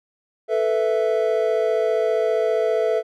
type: chord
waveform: triangle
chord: A suspended second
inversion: none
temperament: just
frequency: 440 / 495 / 660 Hz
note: A4 / B4 / E5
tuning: 0 / +4 / +2 cents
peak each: -19 / -22 / -20 dBFS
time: 0.48-3.03 s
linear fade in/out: 50 ms
effects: none